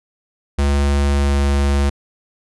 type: tone with pitch glide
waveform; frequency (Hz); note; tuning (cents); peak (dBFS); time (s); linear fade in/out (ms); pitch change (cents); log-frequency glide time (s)
square; 70.7 to 70.25; C#2 to C#2; +35 to +24; -14; 0.58-1.9; 10; -11; 1.08-1.35
effects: resampled to 24000 Hz